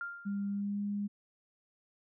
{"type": "tone with exponential decay", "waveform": "sine", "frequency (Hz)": 1396.9, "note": "F6", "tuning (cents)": 0, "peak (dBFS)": -34, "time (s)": [0.01, 0.61], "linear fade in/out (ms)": 1, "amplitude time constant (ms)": 130}
{"type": "tone with pitch glide", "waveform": "sine", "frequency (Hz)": [200.5, 203.8], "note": ["G3", "G#3"], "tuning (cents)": [39, -32], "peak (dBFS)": -32, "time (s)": [0.25, 1.08], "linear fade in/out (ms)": 20, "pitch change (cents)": 29, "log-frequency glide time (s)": [0.48, 0.83]}
{"effects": []}